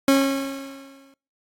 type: tone with exponential decay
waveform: 30% pulse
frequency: 273.2 Hz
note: C#4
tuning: 25 cents flat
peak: -10 dBFS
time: 0.08-1.14 s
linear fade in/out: 2 ms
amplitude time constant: 230 ms
effects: noise-tail reverb RT60 0.4 s tail -26 dB re dry + AAC 48 kbps